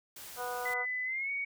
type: noise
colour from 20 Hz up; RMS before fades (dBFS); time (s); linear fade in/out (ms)
white; -47; 0.16-0.74; 5
type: harmonic tone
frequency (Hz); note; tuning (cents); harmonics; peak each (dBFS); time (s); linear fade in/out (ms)
245.8; B3; -8; 2 / 3 / 4 / 5 / 6; -40 / -39 / -42 / -43 / -43; 0.36-0.86; 50
type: tone with pitch glide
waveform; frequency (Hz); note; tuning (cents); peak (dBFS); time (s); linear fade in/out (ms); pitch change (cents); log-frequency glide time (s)
sine; 2005 to 2238; B6 to C#7; +26 to +16; -32; 0.65-1.45; 10; +190; 1.04-1.31
effects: none